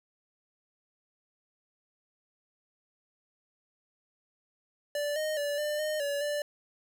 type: tone with pitch steps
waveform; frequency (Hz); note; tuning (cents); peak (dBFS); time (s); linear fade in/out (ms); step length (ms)
square; 584 / 618 / 579 / 597 / 613 / 570 / 587; D5 / D#5 / D5 / D5 / D#5 / C#5 / D5; -10 / -12 / -25 / +28 / -26 / +48 / -1; -30; 4.95-6.42; 2; 210
effects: none